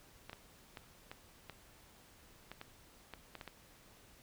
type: clicks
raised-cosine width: 0.3 ms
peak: -30 dBFS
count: 11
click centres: 0.296 / 0.331 / 0.772 / 1.115 / 1.497 / 2.516 / 2.614 / 3.137 / 3.353 / 3.412 / 3.477 s
effects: pink hiss -62 dBFS RMS until 4.22 s